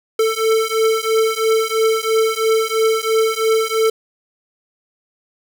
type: beating tone pair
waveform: square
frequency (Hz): 442.4 / 445.4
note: A4 / A4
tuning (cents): +9 / +21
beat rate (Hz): 3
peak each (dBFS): -18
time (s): 0.19-3.9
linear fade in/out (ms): 5
effects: none